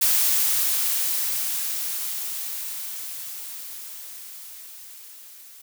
blue noise with level ramp, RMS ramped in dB -19 to -46 dBFS, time 0.01-5.62 s, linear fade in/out 10 ms, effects none

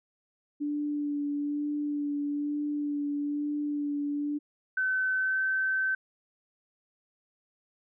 sine tone with vibrato, 291.6 Hz, D4, 12 cents flat, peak -28 dBFS, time 0.6-4.39 s, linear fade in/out 20 ms, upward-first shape sine, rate 1.1 Hz, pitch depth 17 cents each way
sine tone with pitch glide, 1523 to 1539.8 Hz, F#6 to G6, +50 to -31 cents, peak -25 dBFS, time 4.77-5.95 s, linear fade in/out 5 ms, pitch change +19 cents, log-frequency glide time 5.15-5.41 s
effects none

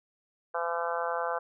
harmonic tone, 169.6 Hz, E3, 50 cents sharp, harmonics 3 / 4 / 5 / 6 / 7 / 8 / 9, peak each -34 / -35 / -36 / -37 / -37 / -38 / -39 dBFS, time 0.54-1.39 s, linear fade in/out 10 ms, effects none

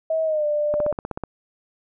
sine tone with pitch glide, 641 to 594.6 Hz, E5 to D5, -49 to +21 cents, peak -19 dBFS, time 0.1-0.92 s, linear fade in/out 5 ms, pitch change -130 cents, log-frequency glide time 0.24-0.45 s
click train, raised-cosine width 1 ms, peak -14 dBFS, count 9, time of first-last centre 0.74-1.237 s, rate 16.1 Hz
effects none

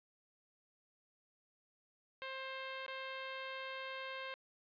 10% pulse tone with dropouts, 529 Hz, C5, 19 cents sharp, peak -34 dBFS, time 2.22-4.34 s, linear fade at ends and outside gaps 0 ms, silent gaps 2.864-2.881 s, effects resampled to 11025 Hz

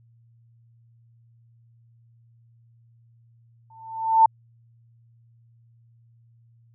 sine tone with exponential growth, 894 Hz, A5, 27 cents sharp, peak -9 dBFS, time 3.7-4.26 s, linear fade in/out 5 ms, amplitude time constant 120 ms, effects added 116 Hz sine -54 dBFS peak until 6.74 s

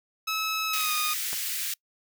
15% pulse tone with pitch glide, 1295 to 1233 Hz, E6 to D#6, -31 to -16 cents, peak -20 dBFS, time 0.27-1.14 s, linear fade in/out 10 ms, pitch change -85 cents, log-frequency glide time 0.68-0.94 s
white high-pass noise, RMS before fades -31 dBFS, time 0.73-1.74 s, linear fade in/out 5 ms, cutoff 1700 Hz, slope 24 dB/octave
clicks, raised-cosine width 0.5 ms, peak -22 / -30 dBFS, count 2, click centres 1.33 / 1.341 s
effects noise-tail reverb RT60 0.1 s tail -25 dB re dry

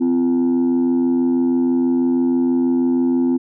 sine tone pair together, 257.3 / 343.5 Hz, C4 / F4, -29 / -29 cents, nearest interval perfect fourth, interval 500 cents, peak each -13 / -18 dBFS, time 0-3.38 s, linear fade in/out 20 ms, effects tanh soft clip ceiling -11 dBFS

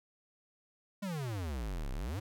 square exponential two-way sweep, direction down then up, 210 to 30.64 to 114.5 Hz, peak -36 dBFS, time 1.02-2.2 s, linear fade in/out 10 ms, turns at 1.92 s, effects none

